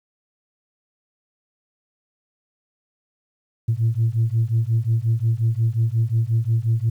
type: beating tone pair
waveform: sine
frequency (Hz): 111.2 / 116.8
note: A2 / A#2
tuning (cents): +19 / +4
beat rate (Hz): 5.6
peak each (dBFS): -19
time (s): 3.68-6.9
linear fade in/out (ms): 10
effects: tanh soft clip ceiling -12 dBFS + 9-bit